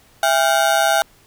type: ring-modulated tone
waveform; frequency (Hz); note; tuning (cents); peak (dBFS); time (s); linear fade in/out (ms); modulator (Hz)
30% pulse; 735; F#5; -12; -8; 0.23-1.02; 0; 70.5
effects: pink hiss -52 dBFS RMS until 1.26 s